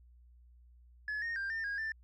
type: tone with pitch steps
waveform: sine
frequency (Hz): 1706 / 1848 / 1589 / 1802 / 1636 / 1775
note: G#6 / A#6 / G6 / A6 / G#6 / A6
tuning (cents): +46 / -16 / +23 / +41 / -26 / +15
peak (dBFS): -32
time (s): 1.08-1.92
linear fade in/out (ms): 2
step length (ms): 140
effects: tanh soft clip ceiling -33 dBFS + added 60 Hz sine -57 dBFS peak until 2.03 s